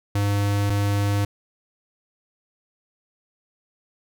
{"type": "tone pair in turn", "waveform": "square", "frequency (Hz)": [101.4, 101.4], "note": ["G#2", "G#2"], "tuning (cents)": [-41, -41], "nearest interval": "unison", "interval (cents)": 0, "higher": "neither", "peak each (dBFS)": -20, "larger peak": "neither", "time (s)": [[0.15, 0.7], [0.7, 1.25]], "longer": "neither", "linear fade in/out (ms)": 5, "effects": []}